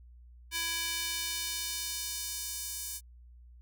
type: tone with high-pass filter sweep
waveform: square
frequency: 332.2 Hz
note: E4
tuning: 13 cents sharp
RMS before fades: -36 dBFS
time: 0.51-3.01 s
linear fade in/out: 50 ms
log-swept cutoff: 2300 to 7600 Hz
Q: 0.88
effects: added 60 Hz sine -51 dBFS peak until 3.61 s